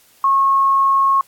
sine tone, 1090 Hz, C#6, 29 cents flat, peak -11 dBFS, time 0.24-1.21 s, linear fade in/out 2 ms, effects white hiss -52 dBFS RMS until 1.27 s + AAC 64 kbps

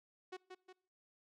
sawtooth tone with echo, 370 Hz, F#4, in tune, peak -40 dBFS, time 0.32-0.37 s, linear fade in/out 10 ms, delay 180 ms, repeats 2, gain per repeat -5 dB, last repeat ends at 0.73 s, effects noise-tail reverb RT60 0.6 s tail -25 dB re dry + low-pass 5000 Hz 12 dB/octave

